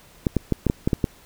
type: clicks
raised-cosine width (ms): 3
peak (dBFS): -6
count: 8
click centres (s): 0.268 / 0.367 / 0.523 / 0.667 / 0.699 / 0.875 / 0.932 / 1.042
effects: pink hiss -51 dBFS RMS until 1.25 s